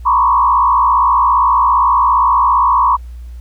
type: tone with frequency modulation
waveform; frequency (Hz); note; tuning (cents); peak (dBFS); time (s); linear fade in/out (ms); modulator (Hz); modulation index
sine; 1043; C6; -6; -8; 0.05-2.97; 20; 57.5; 1.7
effects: added 60 Hz sine -27 dBFS peak until 3.4 s + pink hiss -53 dBFS RMS until 3.4 s